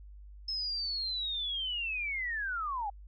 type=linear sweep; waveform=sine; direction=down; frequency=5230 to 777 Hz; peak=-32 dBFS; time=0.48-2.9 s; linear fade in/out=5 ms; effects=added 50 Hz sine -47 dBFS peak until 3.07 s